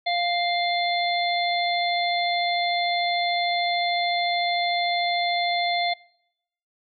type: harmonic tone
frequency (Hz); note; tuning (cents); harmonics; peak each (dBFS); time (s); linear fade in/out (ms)
698.5; F5; 0; 1 / 3 / 5 / 6; -23 / -28 / -30 / -31; 0.06-5.94; 10
effects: noise-tail reverb RT60 0.8 s tail -24 dB re dry